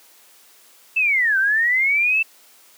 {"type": "linear two-way sweep", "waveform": "sine", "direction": "down then up", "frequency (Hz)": [2675, 1519, 2675], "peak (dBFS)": -15, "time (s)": [0.96, 2.23], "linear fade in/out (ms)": 10, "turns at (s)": 1.38, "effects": ["white hiss -51 dBFS RMS until 2.77 s", "high-pass 300 Hz 12 dB/octave"]}